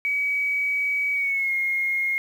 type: tone with pitch glide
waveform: sine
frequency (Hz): 2271 to 2144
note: C#7 to C7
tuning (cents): +41 to +42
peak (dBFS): -21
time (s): 0.05-2.18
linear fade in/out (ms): 0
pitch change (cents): -99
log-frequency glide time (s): 1.13-1.53
effects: 8-bit